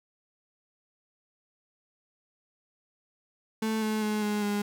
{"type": "tone with pitch steps", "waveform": "35% pulse", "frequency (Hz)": [220, 216.2, 212.5, 208.9, 205.3], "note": ["A3", "A3", "G#3", "G#3", "G#3"], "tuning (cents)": [0, -30, 40, 10, -20], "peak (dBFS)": -25, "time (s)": [3.62, 4.62], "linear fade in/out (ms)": 5, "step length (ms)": 200, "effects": []}